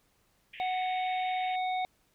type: band-pass noise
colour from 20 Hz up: pink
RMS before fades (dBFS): -47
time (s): 0.53-1.56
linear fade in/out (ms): 5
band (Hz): 1800 to 3200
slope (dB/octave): 96
type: harmonic tone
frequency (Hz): 740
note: F#5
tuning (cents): 0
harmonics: 1 / 3 / 5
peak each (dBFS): -29 / -39 / -43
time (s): 0.6-1.85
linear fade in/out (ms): 0
effects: pink hiss -70 dBFS RMS until 2.14 s